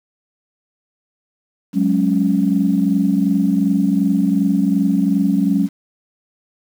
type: chord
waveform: sine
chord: F# suspended second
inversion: none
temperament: equal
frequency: 185 / 207.7 / 277.2 Hz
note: F#3 / G#3 / C#4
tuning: 0 / 0 / 0 cents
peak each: -17 dBFS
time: 1.73-5.69 s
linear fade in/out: 50 ms
effects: tanh soft clip ceiling -3 dBFS + 7-bit